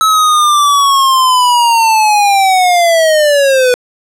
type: linear sweep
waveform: square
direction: down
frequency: 1300 to 490 Hz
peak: -7 dBFS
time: 0.01-3.74 s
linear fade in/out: 0 ms
effects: low-pass 12000 Hz 12 dB/octave